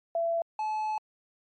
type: tone pair in turn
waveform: sine / triangle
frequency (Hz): 671 / 861.3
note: E5 / A5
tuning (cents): +31 / -37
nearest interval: major third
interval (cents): 432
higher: second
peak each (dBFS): -25 / -26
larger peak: first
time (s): 0.15-0.42 / 0.59-0.98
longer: second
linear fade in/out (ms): 2
effects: MP3 32 kbps